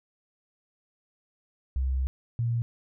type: tone pair in turn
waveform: sine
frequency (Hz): 65.41 / 117.49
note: C2 / A#2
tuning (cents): 0 / +14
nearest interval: minor seventh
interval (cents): 1014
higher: second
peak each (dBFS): -24 / -24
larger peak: neither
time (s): 1.76-2.07 / 2.39-2.62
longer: first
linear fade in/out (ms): 0
effects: none